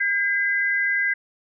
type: tone pair together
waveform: sine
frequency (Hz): 1610 / 2022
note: G6 / B6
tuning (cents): +46 / +40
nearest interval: major third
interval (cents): 394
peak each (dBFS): -22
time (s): 0-1.14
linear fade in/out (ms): 10
effects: none